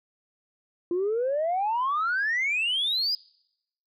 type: exponential sweep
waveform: sine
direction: up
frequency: 340 to 5030 Hz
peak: -22 dBFS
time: 0.91-3.15 s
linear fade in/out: 2 ms
effects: noise-tail reverb RT60 0.8 s tail -26 dB re dry + tanh soft clip ceiling -20 dBFS